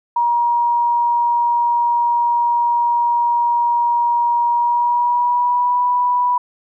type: tone with pitch glide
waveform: sine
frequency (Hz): 950 to 982.4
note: A#5 to B5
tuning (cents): +33 to -9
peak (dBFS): -13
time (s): 0.16-6.38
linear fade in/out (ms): 5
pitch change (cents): +58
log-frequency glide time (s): 4.5-5.83
effects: none